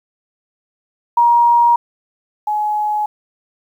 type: tone pair in turn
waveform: sine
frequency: 947 / 843.7 Hz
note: A#5 / G#5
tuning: +27 / +27 cents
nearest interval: major second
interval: 200 cents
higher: first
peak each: -8 / -15 dBFS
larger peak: first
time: 1.17-1.76 / 2.47-3.06 s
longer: neither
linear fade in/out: 5 ms
effects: 8-bit